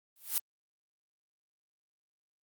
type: noise with exponential growth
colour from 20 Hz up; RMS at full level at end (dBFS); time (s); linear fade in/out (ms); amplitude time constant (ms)
blue; -26; 0.16-0.38; 2; 46
effects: Opus 32 kbps